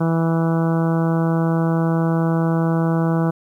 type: harmonic tone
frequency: 164.5 Hz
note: E3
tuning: 3 cents flat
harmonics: 1 / 2 / 3 / 4 / 5 / 6 / 7 / 8 / 9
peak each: -17 / -23 / -27 / -29 / -31 / -33 / -34 / -35 / -36 dBFS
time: 0-3.31 s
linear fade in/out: 10 ms
effects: 9-bit